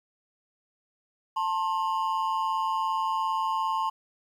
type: ring-modulated tone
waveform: triangle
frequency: 976 Hz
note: B5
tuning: 21 cents flat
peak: -20 dBFS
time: 1.36-3.9 s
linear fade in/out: 10 ms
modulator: 88.7 Hz
effects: 10-bit